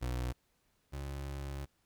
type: tone pair in turn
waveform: 30% pulse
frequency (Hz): 61.74 / 69.34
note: B1 / C#2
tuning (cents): 0 / +1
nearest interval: major second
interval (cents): 201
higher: second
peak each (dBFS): -31 / -36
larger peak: first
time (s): 0.01-0.33 / 0.92-1.66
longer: second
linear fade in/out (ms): 20
effects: pink hiss -75 dBFS RMS until 1.85 s